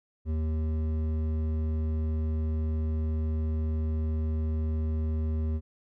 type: tone with hard clipping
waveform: sine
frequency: 78.5 Hz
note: D#2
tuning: 16 cents sharp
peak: -28 dBFS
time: 0.25-5.61 s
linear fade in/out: 50 ms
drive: 10 dB
effects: none